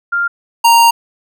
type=tone pair in turn; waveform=sine / square; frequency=1396.9 / 930.4 Hz; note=F6 / A#5; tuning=0 / -4 cents; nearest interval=perfect fifth; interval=704 cents; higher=first; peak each=-12 / -6 dBFS; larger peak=second; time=0.12-0.28 / 0.64-0.91 s; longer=second; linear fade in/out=10 ms; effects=none